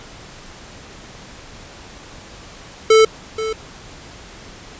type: tone with echo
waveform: square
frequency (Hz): 440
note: A4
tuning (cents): 0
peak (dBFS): -8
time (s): 2.9-3.05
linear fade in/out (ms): 5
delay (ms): 480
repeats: 1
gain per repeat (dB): -13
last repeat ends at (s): 3.53
effects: pink hiss -39 dBFS RMS until 4.79 s + resampled to 16000 Hz